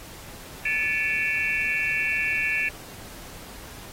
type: tone cluster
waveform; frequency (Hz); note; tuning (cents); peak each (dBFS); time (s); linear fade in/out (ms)
sine; 1739 / 2258 / 2416 / 2680; A6 / C#7 / D7 / E7; -21 / +31 / +48 / +28; -28; 0.65-2.69; 5
effects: pink hiss -43 dBFS RMS until 3.92 s + AAC 48 kbps